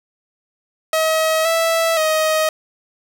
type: tone with pitch steps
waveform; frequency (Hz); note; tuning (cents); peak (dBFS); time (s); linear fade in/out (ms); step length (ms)
sawtooth; 637 / 658 / 628; D#5 / E5 / D#5; +41 / -3 / +16; -11; 0.93-2.49; 2; 520
effects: none